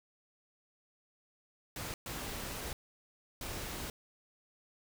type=noise bursts at uneven times; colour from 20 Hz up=pink; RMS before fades=-41 dBFS; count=3; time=1.76-1.94 / 2.06-2.73 / 3.41-3.9 s; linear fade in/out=2 ms; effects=none